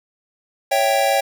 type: chord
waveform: square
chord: C# diminished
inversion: none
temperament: equal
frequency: 554.4 / 659.3 / 784 Hz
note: C#5 / E5 / G5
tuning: 0 / 0 / 0 cents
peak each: -20 / -23 / -19 dBFS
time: 0.71-1.21 s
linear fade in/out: 10 ms
effects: none